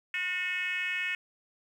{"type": "tone with frequency modulation", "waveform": "sine", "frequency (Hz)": 2187, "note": "C#7", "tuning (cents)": -24, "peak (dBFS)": -28, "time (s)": [0.14, 1.15], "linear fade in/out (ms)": 2, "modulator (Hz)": 372, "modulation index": 1.5, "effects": ["tanh soft clip ceiling -25 dBFS", "10-bit"]}